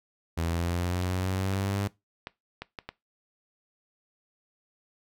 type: linear sweep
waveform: sawtooth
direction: up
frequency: 82.41 to 100.9 Hz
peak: -23 dBFS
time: 0.37-1.88 s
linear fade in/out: 10 ms
type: clicks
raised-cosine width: 0.3 ms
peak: -20 dBFS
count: 6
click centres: 1.024 / 1.536 / 2.271 / 2.62 / 2.788 / 2.89 s
effects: noise-tail reverb RT60 0.2 s tail -20 dB re dry